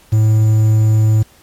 triangle tone with quantisation, 108.9 Hz, A2, 17 cents flat, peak -6 dBFS, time 0.12-1.23 s, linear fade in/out 10 ms, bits 6, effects pink hiss -48 dBFS RMS until 1.42 s + MP3 64 kbps

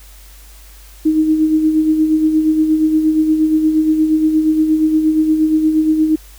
sine tone with tremolo, 312.6 Hz, D#4, 8 cents sharp, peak -8 dBFS, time 1.05-6.16 s, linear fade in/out 10 ms, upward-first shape sine, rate 8.5 Hz, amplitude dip 50%, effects added 50 Hz sine -38 dBFS peak until 6.38 s + white hiss -44 dBFS RMS until 6.38 s

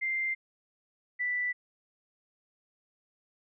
sine tone pair in turn, 2093 / 1975.5 Hz, C7 / B6, 0 / 0 cents, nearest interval minor second, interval 100 cents, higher first, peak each -28 dBFS, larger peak neither, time 0.01-0.35 / 1.19-1.53 s, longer neither, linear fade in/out 20 ms, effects none

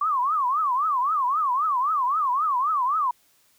sine tone with vibrato, 1124 Hz, C#6, 24 cents sharp, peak -20 dBFS, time 0.01-3.11 s, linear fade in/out 5 ms, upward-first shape triangle, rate 3.8 Hz, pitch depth 280 cents each way, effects white hiss -62 dBFS RMS until 3.58 s

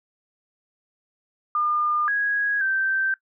sine tone with pitch steps, 1208 / 1655 / 1559 Hz, D6 / G#6 / G6, +48 / -6 / -10 cents, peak -20 dBFS, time 1.55-3.14 s, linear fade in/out 2 ms, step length 530 ms, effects noise-tail reverb RT60 0.1 s tail -19 dB re dry

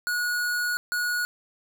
square tone bursts at uneven times, 1455 Hz, F#6, 29 cents flat, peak -25 dBFS, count 2, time 0.07-0.77 / 0.92-1.25 s, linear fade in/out 0 ms, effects 10-bit

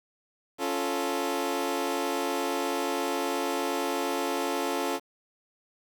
20% pulse chord, Db augmented, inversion none, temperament equal, 277.2 / 349.2 / 440 Hz, Db4 / F4 / A4, 0 / 0 / 0 cents, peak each -27 dBFS, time 0.58-5 s, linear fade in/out 50 ms, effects 9-bit

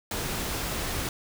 pink noise, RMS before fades -31 dBFS, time 0.11-1.09 s, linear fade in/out 2 ms, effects none

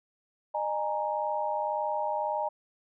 sine chord, D# suspended fourth, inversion none, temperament equal with one note detuned, 609.1 / 830.6 / 932.3 Hz, D#5 / G#5 / A#5, -37 / 0 / 0 cents, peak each -32 dBFS, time 0.54-2.49 s, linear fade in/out 10 ms, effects none

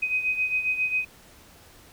sine beating tone pair, 2510 / 2517.4 Hz, D#7 / D#7, +15 / +20 cents, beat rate 7.4 Hz, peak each -24 / -30 dBFS, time 0.02-1.05 s, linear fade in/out 10 ms, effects pink hiss -52 dBFS RMS until 1.92 s

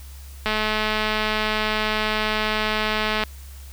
click train, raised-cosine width 0.3 ms, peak -7 dBFS, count 598, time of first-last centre 0.46-3.237 s, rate 215 Hz, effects added 68 Hz sine -37 dBFS peak until 3.72 s + white hiss -48 dBFS RMS until 3.72 s

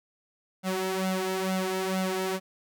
sawtooth tone with flanger, 188.1 Hz, F#3, 29 cents sharp, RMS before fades -29 dBFS, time 0.63-2.4 s, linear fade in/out 50 ms, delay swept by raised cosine 1.4 to 3.1 ms, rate 2.2 Hz, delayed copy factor +0.8, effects none

